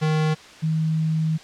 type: tone pair in turn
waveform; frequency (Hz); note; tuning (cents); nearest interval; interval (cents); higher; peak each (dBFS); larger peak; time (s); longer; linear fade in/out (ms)
square / sine; 155.56 / 158.65; D#3 / D#3; 0 / +34; unison; 34; second; -19; neither; 0.01-0.35 / 0.62-1.38; second; 20
effects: white hiss -44 dBFS RMS until 1.43 s + low-pass 5000 Hz 12 dB/octave

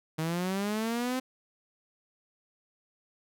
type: linear sweep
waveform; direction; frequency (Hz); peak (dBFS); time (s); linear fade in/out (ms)
sawtooth; up; 155.56 to 260.7; -25; 0.18-1.2; 10
effects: none

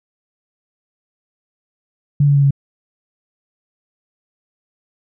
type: tone with pitch steps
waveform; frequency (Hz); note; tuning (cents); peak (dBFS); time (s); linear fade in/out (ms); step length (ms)
sine; 144.1 / 142.44 / 140.81 / 139.19; D3 / C#3 / C#3 / C#3; -33 / +47 / +27 / +7; -9; 2.2-2.508; 5; 77
effects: none

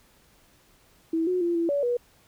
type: tone with pitch steps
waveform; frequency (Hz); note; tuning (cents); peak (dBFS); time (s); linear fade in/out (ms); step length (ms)
sine; 326.3 / 364 / 343.9 / 335.9 / 570 / 484.3; E4 / F#4 / F4 / E4 / C#5 / B4; -18 / -28 / -27 / +33 / +48 / -34; -22; 1.13-1.97; 5; 140
effects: pink hiss -60 dBFS RMS until 2.27 s

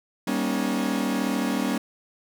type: chord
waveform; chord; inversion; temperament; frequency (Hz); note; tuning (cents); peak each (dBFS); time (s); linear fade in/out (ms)
40% pulse; Eb dominant seventh; first; equal with one note detuned; 196 / 238.1 / 277.2 / 311.1; G3 / Bb3 / Db4 / Eb4; 0 / +37 / 0 / 0; -28 / -27 / -27 / -33; 0.27-1.78; 5
effects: none

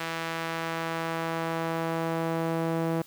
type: tone with band-pass filter sweep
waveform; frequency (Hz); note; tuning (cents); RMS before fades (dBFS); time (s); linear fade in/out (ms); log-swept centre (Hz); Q
sawtooth; 164.3; E3; -5; -30; 0-3.02; 5; 2000 to 460; 0.7
effects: white hiss -53 dBFS RMS until 3.06 s

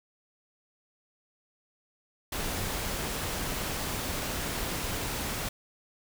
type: noise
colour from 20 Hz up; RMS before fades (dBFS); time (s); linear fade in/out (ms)
pink; -33; 2.32-5.49; 5
effects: none

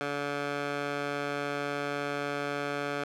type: tone with band-pass filter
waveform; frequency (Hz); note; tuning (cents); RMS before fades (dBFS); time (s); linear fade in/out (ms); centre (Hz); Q
15% pulse; 143.5; D3; -40; -33; 0.01-3.04; 0; 1300; 0.69
effects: none

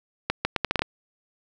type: accelerating click train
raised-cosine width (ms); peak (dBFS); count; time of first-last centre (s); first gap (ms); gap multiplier
0.3; -6; 8; 0.3-0.82; 150; 0.75
effects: none

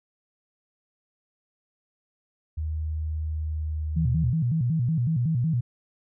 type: tone with pitch glide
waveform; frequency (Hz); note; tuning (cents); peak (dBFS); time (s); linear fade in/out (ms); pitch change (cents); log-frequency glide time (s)
sine; 78 to 77.02; D#2 to D#2; +5 to -17; -26; 2.57-4.31; 10; -22; 3.24-4.08
type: tone with vibrato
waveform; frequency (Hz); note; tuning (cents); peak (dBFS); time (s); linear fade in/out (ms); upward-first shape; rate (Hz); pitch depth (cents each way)
sine; 140; C#3; +18; -21; 3.96-5.61; 10; square; 5.4; 250
effects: none

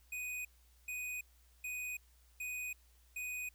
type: tone bursts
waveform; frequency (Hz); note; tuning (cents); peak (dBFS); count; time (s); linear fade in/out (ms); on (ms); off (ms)
square; 2490; D#7; +1; -40; 5; 0.12-3.49; 5; 330; 430
effects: added 60 Hz sine -64 dBFS peak until 3.54 s + white hiss -71 dBFS RMS until 3.54 s

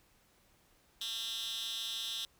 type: tone with high-pass filter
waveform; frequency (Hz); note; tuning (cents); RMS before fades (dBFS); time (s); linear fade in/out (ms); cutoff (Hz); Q
10% pulse; 226.2; A3; +48; -39; 1.01-2.25; 2; 3600; 4.2
effects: pink hiss -68 dBFS RMS until 2.39 s

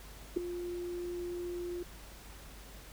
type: tone with ADSR envelope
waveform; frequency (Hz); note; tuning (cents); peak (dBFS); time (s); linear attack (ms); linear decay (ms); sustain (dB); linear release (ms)
sine; 351.4; F4; +11; -23; 0.36-1.83; 12; 4; -13; 4
effects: added 50 Hz sine -51 dBFS peak until 2.92 s + pink hiss -53 dBFS RMS until 2.92 s

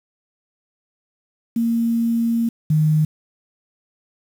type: tone pair in turn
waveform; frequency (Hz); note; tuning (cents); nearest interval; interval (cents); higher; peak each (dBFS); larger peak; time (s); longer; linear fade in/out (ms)
sine; 231.3 / 154.37; A#3 / D#3; -13 / -13; perfect fifth; 700; first; -16 / -13; second; 1.56-2.49 / 2.7-3.05; first; 5
effects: 7-bit

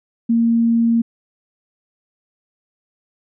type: tone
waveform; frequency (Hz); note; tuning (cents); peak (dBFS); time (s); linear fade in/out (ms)
sine; 231.2; A#3; -14; -12; 0.29-1.02; 10
effects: none

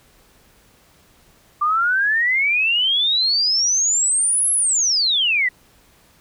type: exponential two-way sweep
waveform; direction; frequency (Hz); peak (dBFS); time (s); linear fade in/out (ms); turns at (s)
sine; up then down; 1175 to 11175 to 1914; -15; 1.61-5.49; 10; 4.52
effects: pink hiss -54 dBFS RMS until 6.2 s

